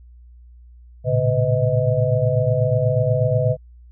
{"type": "tone cluster", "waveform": "sine", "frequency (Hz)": [112.2, 120.4, 140.6, 505, 632], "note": ["A2", "B2", "C#3", "B4", "D#5"], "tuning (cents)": [34, -44, 25, 39, 27], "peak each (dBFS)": -22, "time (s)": [1.04, 3.57], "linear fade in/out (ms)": 50, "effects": ["added 60 Hz sine -42 dBFS peak until 3.91 s"]}